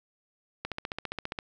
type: click train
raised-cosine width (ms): 0.3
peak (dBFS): -17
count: 12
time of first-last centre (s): 0.65-1.388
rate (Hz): 14.9
effects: none